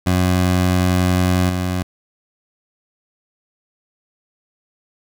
20% pulse tone with level steps, 91 Hz, F#2, 28 cents flat, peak -9 / -14 dBFS, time 0.06-1.83 s, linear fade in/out 10 ms, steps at 1.49 s, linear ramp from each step 5 ms, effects none

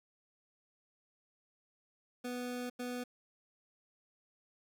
25% pulse tone bursts at uneven times, 246.9 Hz, B3, in tune, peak -34 dBFS, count 2, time 2.24-2.7 / 2.79-3.04 s, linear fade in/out 10 ms, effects 10-bit

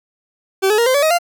40% pulse tone with pitch steps, 385.3 / 425.1 / 468.9 / 517.3 / 570.7 / 629.5 / 694.5 Hz, G4 / G#4 / A#4 / C5 / D5 / D#5 / F5, -30 / +40 / +10 / -20 / -50 / +20 / -10 cents, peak -11 dBFS, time 0.62-1.187 s, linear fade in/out 20 ms, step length 81 ms, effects none

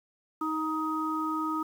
harmonic tone, 313.8 Hz, D#4, 15 cents sharp, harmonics 1 / 3 / 4, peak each -31 / -37 / -31 dBFS, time 0.41-1.63 s, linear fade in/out 5 ms, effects 9-bit

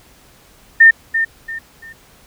sine tone with echo, 1812 Hz, A#6, 50 cents flat, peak -3 dBFS, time 0.8-0.91 s, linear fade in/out 10 ms, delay 340 ms, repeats 3, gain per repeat -10 dB, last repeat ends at 1.93 s, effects pink hiss -48 dBFS RMS until 2.26 s

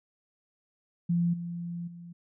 sine tone with level steps, 172 Hz, F3, 26 cents flat, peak -23 / -33 / -42 dBFS, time 1.09-2.13 s, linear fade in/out 10 ms, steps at 1.33 / 1.87 s, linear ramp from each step 10 ms, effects none

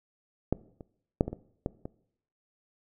clicks, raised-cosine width 2 ms, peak -11 / -30 / -8 / -20 / -23 / -16 / -24 dBFS, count 7, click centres 0.526 / 0.808 / 1.209 / 1.28 / 1.33 / 1.661 / 1.855 s, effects noise-tail reverb RT60 0.7 s tail -20 dB re dry

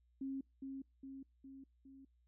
sine tone with echo, 269.8 Hz, C#4, 47 cents flat, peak -39 dBFS, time 0.21-0.41 s, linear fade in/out 5 ms, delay 410 ms, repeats 4, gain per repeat -4 dB, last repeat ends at 2.05 s, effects noise-tail reverb RT60 0.2 s tail -26 dB re dry + added 60 Hz sine -70 dBFS peak until 2.27 s

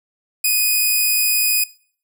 5% pulse tone, 2489 Hz, D#7, in tune, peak -5 dBFS, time 0.44-1.64 s, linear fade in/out 5 ms, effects noise-tail reverb RT60 0.5 s tail -21 dB re dry

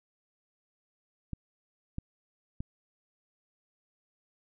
clicks, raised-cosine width 5 ms, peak -23 / -22 / -23 dBFS, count 3, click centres 1.333 / 1.984 / 2.605 s, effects none

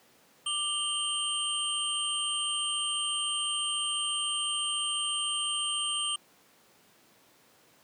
sine tone cluster, 1186 / 2839 / 3124 / 8650 Hz, D6 / F7 / G7 / C#9, +17 / +28 / -7 / -43 cents, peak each -38 / -36 / -31 / -34 dBFS, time 0.46-6.16 s, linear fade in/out 5 ms, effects pink hiss -61 dBFS RMS until 7.83 s + high-pass 200 Hz 12 dB/octave

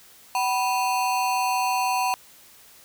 square ring-modulated tone, 872 Hz, A5, 16 cents flat, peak -19 dBFS, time 0.35-2.14 s, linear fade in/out 0 ms, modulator 113 Hz, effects white hiss -51 dBFS RMS until 2.84 s

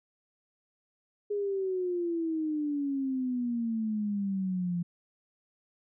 sine exponential sweep, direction down, 415.3 to 171.4 Hz, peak -28 dBFS, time 1.3-4.83 s, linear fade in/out 10 ms, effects none

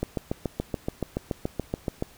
click train, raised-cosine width 2 ms, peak -13 dBFS, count 15, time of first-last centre 0.03-2.024 s, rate 7.02 Hz, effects pink hiss -53 dBFS RMS until 2.17 s

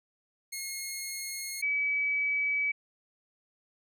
10% pulse / sine tone pair in turn, 2158 / 2286 Hz, C#7 / D7, -47 / -47 cents, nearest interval minor second, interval 100 cents, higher second, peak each -26 dBFS, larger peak neither, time 0.52-1.62 / 1.62-2.72 s, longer neither, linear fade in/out 10 ms, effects none

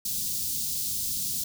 white band-stop noise, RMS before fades -30 dBFS, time 0.05-1.44 s, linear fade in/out 5 ms, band 240 to 4100 Hz, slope 24 dB/octave, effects none

